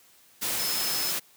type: tone in noise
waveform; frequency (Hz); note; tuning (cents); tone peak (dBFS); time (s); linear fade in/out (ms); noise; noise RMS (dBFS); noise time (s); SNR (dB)
sine; 5180; E8; -31; -31; 0.58-1.12; 20; white; -29; 0.41-1.2; -5
effects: white hiss -58 dBFS RMS until 1.36 s + high-pass 100 Hz 12 dB/octave